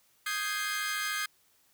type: chord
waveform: sawtooth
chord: Ab major seventh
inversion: second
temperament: equal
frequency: 1244.5 / 1568 / 1661.2 / 2093 Hz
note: Eb6 / G6 / Ab6 / C7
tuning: 0 / 0 / 0 / 0 cents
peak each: -33 dBFS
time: 0.26-1.26 s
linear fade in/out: 5 ms
effects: white hiss -67 dBFS RMS until 1.73 s